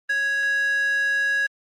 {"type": "tone with high-pass filter", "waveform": "square", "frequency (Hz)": 554.4, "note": "C#5", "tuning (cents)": 0, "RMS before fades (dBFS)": -22, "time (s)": [0.09, 1.47], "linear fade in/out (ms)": 10, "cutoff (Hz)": 1600, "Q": 7.5, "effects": ["low-pass 8000 Hz 12 dB/octave", "Opus 32 kbps"]}